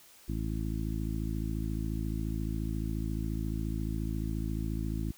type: harmonic tone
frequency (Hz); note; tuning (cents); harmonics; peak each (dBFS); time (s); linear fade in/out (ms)
54.3; A1; -22; 1 / 2 / 3 / 4 / 5 / 6; -34 / -37 / -39 / -40 / -41 / -42; 0.28-5.12; 10
effects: white hiss -57 dBFS RMS until 5.17 s